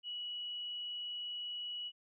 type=tone with frequency modulation; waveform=sine; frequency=2930 Hz; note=F#7; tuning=18 cents flat; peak=-39 dBFS; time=0.03-1.92 s; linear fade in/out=50 ms; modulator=45.3 Hz; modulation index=0.21; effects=none